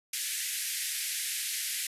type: band-pass noise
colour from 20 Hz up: white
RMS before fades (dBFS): -34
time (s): 0.13-1.87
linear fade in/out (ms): 5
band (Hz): 1700 to 13000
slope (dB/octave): 48
effects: resampled to 32000 Hz